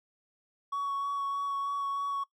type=tone with vibrato; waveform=triangle; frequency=1119 Hz; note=C#6; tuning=16 cents sharp; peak=-27 dBFS; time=0.72-2.24 s; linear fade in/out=10 ms; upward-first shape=sine; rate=3.2 Hz; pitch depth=12 cents each way; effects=noise-tail reverb RT60 0.1 s tail -23 dB re dry + tanh soft clip ceiling -25 dBFS